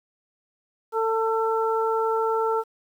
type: harmonic tone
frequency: 447.2 Hz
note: A4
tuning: 28 cents sharp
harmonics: 1 / 2 / 3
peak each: -23 / -26 / -28 dBFS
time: 0.92-2.64 s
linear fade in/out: 50 ms
effects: 9-bit